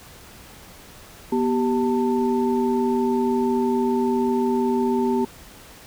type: tone cluster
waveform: sine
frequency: 243.2 / 389.3 / 891 Hz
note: B3 / G4 / A5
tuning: -26 / -12 / +22 cents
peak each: -21 / -22 / -27 dBFS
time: 1.32-5.25 s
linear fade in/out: 5 ms
effects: pink hiss -45 dBFS RMS until 5.86 s